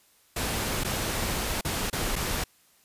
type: noise with dropouts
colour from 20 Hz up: pink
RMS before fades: -29 dBFS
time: 0.36-2.44 s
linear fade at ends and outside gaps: 5 ms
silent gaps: 0.837-0.846 / 1.611-1.648 / 1.9-1.928 / 2.157-2.161 s
effects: white hiss -62 dBFS RMS until 2.84 s + resampled to 32000 Hz